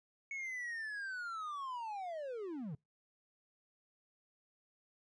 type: linear sweep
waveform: triangle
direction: down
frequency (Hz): 2217 to 132.5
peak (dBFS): -38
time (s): 0.31-2.75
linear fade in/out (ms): 2
effects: noise-tail reverb RT60 0.2 s tail -25 dB re dry + resampled to 22050 Hz

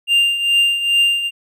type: tone with tremolo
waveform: triangle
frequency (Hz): 2794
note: F7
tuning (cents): 0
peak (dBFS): -8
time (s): 0.07-1.31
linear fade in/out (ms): 50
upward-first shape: triangle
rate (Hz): 2.4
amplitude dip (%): 70
effects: none

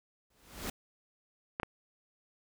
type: noise with exponential growth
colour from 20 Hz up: pink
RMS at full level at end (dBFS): -35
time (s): 0.3-0.7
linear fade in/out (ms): 5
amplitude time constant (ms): 86
type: clicks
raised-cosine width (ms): 0.5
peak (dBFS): -18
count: 2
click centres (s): 1.599 / 1.632
effects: none

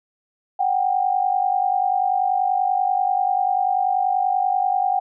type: tone pair together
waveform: sine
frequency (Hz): 740 / 790.3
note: F#5 / G5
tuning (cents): 0 / +14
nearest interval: minor second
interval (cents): 114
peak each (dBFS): -20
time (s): 0.59-5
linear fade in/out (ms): 10
effects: none

